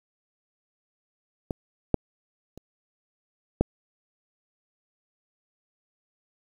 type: clicks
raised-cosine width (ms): 2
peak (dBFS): -15 / -6 / -29 / -6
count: 4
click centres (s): 1.508 / 1.943 / 2.576 / 3.61
effects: 8-bit